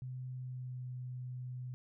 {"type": "tone with pitch glide", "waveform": "sine", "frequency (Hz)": [127.8, 125.9], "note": ["C3", "B2"], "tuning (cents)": [-40, 34], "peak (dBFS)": -40, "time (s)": [0.02, 1.74], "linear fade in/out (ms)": 0, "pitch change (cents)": -26, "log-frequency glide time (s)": [0.31, 0.88], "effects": []}